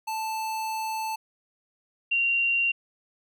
square / sine tone pair in turn, 880 / 2762 Hz, A5 / F7, 0 / -20 cents, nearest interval octave + minor sixth, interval 1980 cents, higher second, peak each -29 / -21 dBFS, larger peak second, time 0.07-1.16 / 2.11-2.72 s, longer first, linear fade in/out 10 ms, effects none

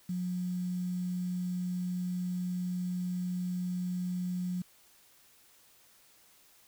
sine tone with quantisation, 180 Hz, F#3, 47 cents flat, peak -31 dBFS, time 0.09-4.62 s, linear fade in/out 5 ms, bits 9, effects white hiss -62 dBFS RMS until 6.67 s

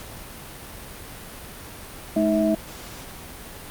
sine tone cluster, 213.8 / 313.9 / 650 Hz, A3 / D#4 / E5, -49 / +15 / -24 cents, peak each -22 dBFS, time 2.16-2.55 s, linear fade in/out 5 ms, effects pink hiss -39 dBFS RMS until 3.7 s + Opus 48 kbps

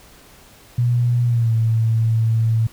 sine tone with pitch glide, 120.9 to 112.8 Hz, B2 to A2, -36 to +44 cents, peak -14 dBFS, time 0.78-2.67 s, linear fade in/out 5 ms, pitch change -120 cents, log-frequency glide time 1.25-1.54 s, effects pink hiss -47 dBFS RMS until 2.72 s

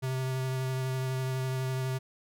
square tone with vibrato, 130.5 Hz, C3, 4 cents flat, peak -30 dBFS, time 0.02-1.99 s, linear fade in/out 20 ms, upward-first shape triangle, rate 12 Hz, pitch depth 16 cents each way, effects none

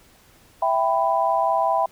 sine chord, E minor, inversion none, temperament equal with one note detuned, 659.3 / 784 / 994.1 Hz, E5 / G5 / B5, 0 / 0 / +11 cents, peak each -22 dBFS, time 0.62-1.86 s, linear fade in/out 5 ms, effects pink hiss -54 dBFS RMS until 1.91 s

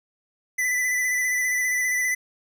square tone with vibrato, 1996 Hz, B6, 18 cents sharp, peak -22 dBFS, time 0.58-2.15 s, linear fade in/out 10 ms, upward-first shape square, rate 15 Hz, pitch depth 21 cents each way, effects none

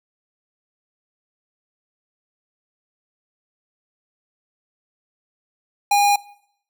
square tone, 815 Hz, G#5, 33 cents flat, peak -14 dBFS, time 5.91-6.16 s, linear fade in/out 5 ms, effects noise-tail reverb RT60 0.7 s tail -21 dB re dry

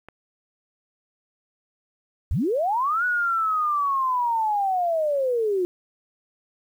click, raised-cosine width 0.5 ms, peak -26 dBFS, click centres 0.086 s
sine linear two-way sweep, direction up then down, 49.5 to 1480 to 348.6 Hz, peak -20 dBFS, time 2.31-5.65 s, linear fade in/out 0 ms, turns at 3.05 s
effects 9-bit

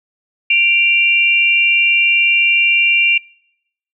sine tone pair together, 2363 / 2773 Hz, D7 / F7, +10 / -13 cents, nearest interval minor third, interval 277 cents, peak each -12 dBFS, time 0.5-3.18 s, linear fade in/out 5 ms, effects noise-tail reverb RT60 0.8 s tail -26 dB re dry

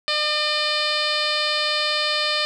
10% pulse tone with low-pass filter, 603 Hz, D5, 46 cents sharp, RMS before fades -22 dBFS, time 0.08-2.45 s, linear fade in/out 0 ms, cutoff 4800 Hz, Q 4.9, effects none

